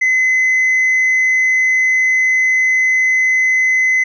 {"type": "tone with tanh clipping", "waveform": "sine", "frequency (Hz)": 2037, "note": "C7", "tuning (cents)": -47, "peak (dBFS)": -11, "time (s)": [0.01, 4.04], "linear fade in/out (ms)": 10, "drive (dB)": 1, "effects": []}